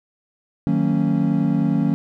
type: chord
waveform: triangle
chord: D# minor seventh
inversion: none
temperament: equal with one note detuned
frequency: 155.56 / 185 / 228.2 / 277.2 Hz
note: D#3 / F#3 / A#3 / C#4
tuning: 0 / 0 / -37 / 0 cents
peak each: -20 dBFS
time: 0.67-1.94 s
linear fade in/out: 0 ms
effects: none